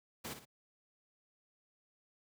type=noise with echo; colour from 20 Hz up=pink; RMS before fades=-43 dBFS; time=0.24-0.34 s; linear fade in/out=10 ms; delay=57 ms; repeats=2; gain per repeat=-8 dB; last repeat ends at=0.454 s; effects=high-pass 100 Hz 12 dB/octave